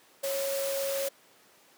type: tone in noise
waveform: sine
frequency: 550 Hz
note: C#5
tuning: 14 cents flat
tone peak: -29 dBFS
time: 0.23-1.09 s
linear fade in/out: 10 ms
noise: white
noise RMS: -36 dBFS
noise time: 0.23-1.09 s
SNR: +4 dB
effects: pink hiss -59 dBFS RMS until 1.77 s + high-pass 300 Hz 12 dB/octave